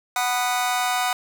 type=chord; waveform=sawtooth; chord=B major; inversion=second; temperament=just; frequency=740.8 / 987.8 / 1234.7 Hz; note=F#5 / B5 / D#6; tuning=+2 / 0 / -14 cents; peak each=-19 / -24 / -24 dBFS; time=0.16-1.13 s; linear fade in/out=2 ms; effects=none